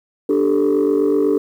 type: chord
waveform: sine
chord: D suspended fourth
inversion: none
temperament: equal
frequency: 293.7 / 392 / 440 Hz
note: D4 / G4 / A4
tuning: 0 / 0 / 0 cents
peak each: -16 dBFS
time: 0.29-1.38 s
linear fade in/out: 5 ms
effects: tanh soft clip ceiling -9 dBFS + 8-bit